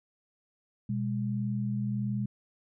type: tone pair together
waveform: sine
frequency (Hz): 122.95 / 204.4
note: B2 / G#3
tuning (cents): -7 / -27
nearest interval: major sixth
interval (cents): 880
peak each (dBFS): -31 / -31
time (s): 0.89-2.26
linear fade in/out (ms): 5
effects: none